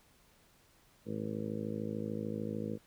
harmonic tone, 53.4 Hz, G#1, 49 cents sharp, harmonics 2 / 3 / 4 / 5 / 6 / 7 / 8 / 9 / 10, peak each -44 / -45 / -39 / -46 / -44 / -50 / -46 / -43 / -51 dBFS, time 1.05-2.79 s, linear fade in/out 50 ms, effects pink hiss -66 dBFS RMS until 2.86 s

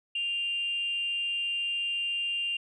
sine tone with frequency modulation, 2794 Hz, F7, in tune, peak -27 dBFS, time 0.15-2.57 s, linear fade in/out 5 ms, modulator 355 Hz, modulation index 0.23, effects tanh soft clip ceiling -23 dBFS

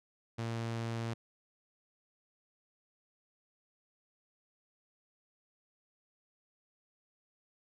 sawtooth tone, 115 Hz, A#2, 23 cents flat, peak -31 dBFS, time 0.38-1.14 s, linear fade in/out 10 ms, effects low-pass 7000 Hz 12 dB/octave

